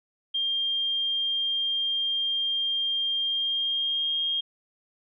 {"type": "tone with pitch glide", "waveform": "sine", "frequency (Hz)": [3200, 3232], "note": ["G7", "G#7"], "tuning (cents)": [35, -48], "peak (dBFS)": -24, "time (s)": [0.34, 4.41], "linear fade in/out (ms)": 10, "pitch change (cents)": 17, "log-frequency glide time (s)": [3.19, 4.18], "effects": []}